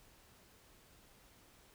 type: silence
effects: pink hiss -64 dBFS RMS until 1.74 s